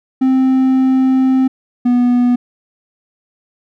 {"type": "tone pair in turn", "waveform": "triangle", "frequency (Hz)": [261.6, 244.9], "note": ["C4", "B3"], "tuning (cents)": [0, -14], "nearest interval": "minor second", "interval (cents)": 114, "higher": "first", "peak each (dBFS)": -7, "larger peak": "neither", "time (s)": [[0.21, 1.48], [1.85, 2.36]], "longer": "first", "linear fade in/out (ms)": 10, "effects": []}